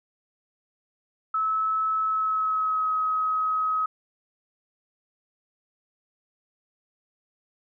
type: tone with pitch glide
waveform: sine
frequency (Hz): 1299 to 1270.8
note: E6 to D#6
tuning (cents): -26 to +36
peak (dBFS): -22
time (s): 1.34-3.86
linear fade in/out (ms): 5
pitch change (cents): -38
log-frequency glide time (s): 2.02-2.91
effects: none

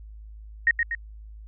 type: tone with echo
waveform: sine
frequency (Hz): 1864.7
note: A#6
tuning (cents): 0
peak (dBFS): -15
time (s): 0.67-0.71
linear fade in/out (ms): 2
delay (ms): 120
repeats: 2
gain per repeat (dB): -5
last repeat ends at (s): 0.95
effects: added 53 Hz sine -40 dBFS peak until 1.47 s

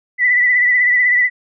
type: tone with vibrato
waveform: sine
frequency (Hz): 1975.5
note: B6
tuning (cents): 0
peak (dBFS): -10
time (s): 0.18-1.3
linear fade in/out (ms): 50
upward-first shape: sine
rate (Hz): 16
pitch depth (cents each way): 40
effects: none

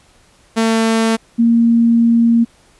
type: tone pair in turn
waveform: sawtooth / sine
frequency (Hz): 224.9 / 232.3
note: A3 / A#3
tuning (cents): +38 / -6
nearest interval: minor second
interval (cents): 56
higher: second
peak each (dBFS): -8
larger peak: neither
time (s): 0.56-1.17 / 1.38-2.45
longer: second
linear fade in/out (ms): 20
effects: pink hiss -51 dBFS RMS until 2.79 s + resampled to 24000 Hz

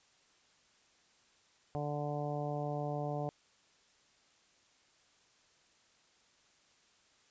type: harmonic tone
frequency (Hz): 146.83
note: D3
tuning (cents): 0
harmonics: 1 / 2 / 3 / 4 / 5 / 6 / 7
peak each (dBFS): -38 / -44 / -43 / -41 / -41 / -50 / -53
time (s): 1.75-3.29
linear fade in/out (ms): 0
effects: white hiss -68 dBFS RMS until 7.3 s + resampled to 16000 Hz

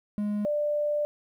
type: tone pair in turn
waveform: triangle / sine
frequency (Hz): 207.7 / 591.9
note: G#3 / D5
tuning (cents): 0 / +13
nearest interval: octave + tritone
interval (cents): 1813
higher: second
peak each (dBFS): -24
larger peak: neither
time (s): 0.18-0.45 / 0.45-1.05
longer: second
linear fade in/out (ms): 0
effects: 11-bit

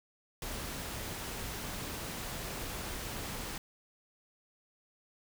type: noise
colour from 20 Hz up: pink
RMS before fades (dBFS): -40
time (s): 0.42-3.58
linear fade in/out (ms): 2
effects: none

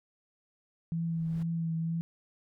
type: tone with vibrato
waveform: sine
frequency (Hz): 164.81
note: E3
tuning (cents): 0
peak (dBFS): -29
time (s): 0.92-2.01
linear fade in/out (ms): 0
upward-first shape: triangle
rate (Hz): 2.1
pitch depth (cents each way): 25
type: noise with exponential growth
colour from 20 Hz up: brown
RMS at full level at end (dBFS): -42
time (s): 0.97-1.43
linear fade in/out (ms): 5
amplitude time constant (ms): 100
effects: none

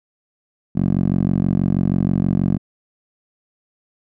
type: tone with band-pass filter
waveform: 10% pulse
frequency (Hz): 46.25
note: F#1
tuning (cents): 0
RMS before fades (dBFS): -18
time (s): 0.75-2.58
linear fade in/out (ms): 20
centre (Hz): 190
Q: 1.7
effects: none

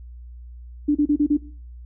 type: tone bursts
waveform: sine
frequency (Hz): 293.7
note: D4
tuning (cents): 0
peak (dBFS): -14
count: 5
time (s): 0.88-1.372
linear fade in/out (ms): 10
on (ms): 72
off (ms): 33
effects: noise-tail reverb RT60 0.4 s tail -17 dB re dry + added 60 Hz sine -37 dBFS peak until 1.85 s

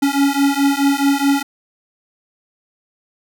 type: beating tone pair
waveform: square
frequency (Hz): 277.2 / 281.9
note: C#4 / C#4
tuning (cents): 0 / +29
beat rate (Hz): 4.7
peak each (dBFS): -17 / -17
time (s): 0.02-1.43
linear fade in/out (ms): 10
effects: none

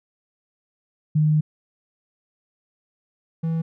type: tone pair in turn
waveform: sine / triangle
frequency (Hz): 153.1 / 163.28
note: D#3 / E3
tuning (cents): -28 / -16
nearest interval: minor second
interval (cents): 112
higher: second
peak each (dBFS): -15 / -19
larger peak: first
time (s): 1.15-1.41 / 3.43-3.62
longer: first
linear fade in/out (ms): 10
effects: none

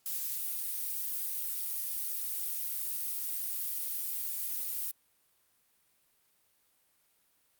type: noise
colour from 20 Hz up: violet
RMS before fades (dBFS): -35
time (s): 0.06-4.91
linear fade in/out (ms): 0
effects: white hiss -71 dBFS RMS until 7.59 s + Opus 48 kbps

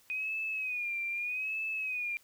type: tone with vibrato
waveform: sine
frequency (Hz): 2489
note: D#7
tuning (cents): 0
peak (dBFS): -32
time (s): 0.1-2.17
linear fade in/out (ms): 0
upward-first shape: sine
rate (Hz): 0.81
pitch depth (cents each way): 88
effects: white hiss -64 dBFS RMS until 2.23 s

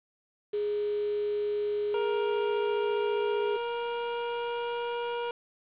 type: tone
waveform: sine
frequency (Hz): 415.3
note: G#4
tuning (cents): 0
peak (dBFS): -27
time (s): 0.53-3.57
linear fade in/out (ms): 10
type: tone with pitch glide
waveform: 25% pulse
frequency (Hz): 470 to 475.2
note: A#4 to A#4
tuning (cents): +14 to +33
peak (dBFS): -27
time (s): 1.94-5.31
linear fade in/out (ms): 2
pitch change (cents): +19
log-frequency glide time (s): 2.94-4.97
effects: resampled to 8000 Hz + 8-bit

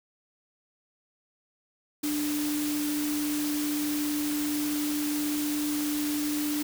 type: tone in noise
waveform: sine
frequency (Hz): 296.4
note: D4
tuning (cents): +16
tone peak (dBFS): -27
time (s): 2.03-6.63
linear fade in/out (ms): 10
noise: white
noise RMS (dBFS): -35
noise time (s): 2.03-6.63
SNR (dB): +5
effects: none

